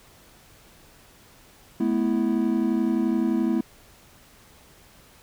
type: chord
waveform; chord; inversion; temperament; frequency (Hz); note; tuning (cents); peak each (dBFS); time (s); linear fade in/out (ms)
triangle; A suspended second; none; equal with one note detuned; 215.3 / 246.9 / 329.6; A3 / B3 / E4; -37 / 0 / 0; -23; 1.8-3.61; 5
effects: pink hiss -53 dBFS RMS until 5.22 s